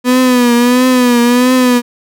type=tone with vibrato; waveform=35% pulse; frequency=246.9 Hz; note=B3; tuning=in tune; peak=-5 dBFS; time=0.04-1.82 s; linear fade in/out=50 ms; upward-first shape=triangle; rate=1.5 Hz; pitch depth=74 cents each way; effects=none